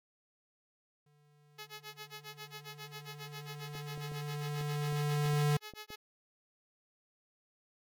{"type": "tone with exponential growth", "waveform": "square", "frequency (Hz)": 147.4, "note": "D3", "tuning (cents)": 7, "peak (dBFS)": -27, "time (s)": [1.06, 5.57], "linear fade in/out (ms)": 5, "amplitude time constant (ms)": 980}
{"type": "tone with tremolo", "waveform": "5% pulse", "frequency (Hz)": 425.5, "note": "G#4", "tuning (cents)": 42, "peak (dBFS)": -32, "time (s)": [1.58, 5.96], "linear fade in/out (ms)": 10, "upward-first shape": "sine", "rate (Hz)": 7.4, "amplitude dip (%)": 100}
{"type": "clicks", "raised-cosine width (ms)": 2, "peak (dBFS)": -36, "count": 9, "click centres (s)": [3.751, 3.976, 4.118, 4.611, 4.925, 5.257, 5.335, 5.737, 5.904]}
{"effects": []}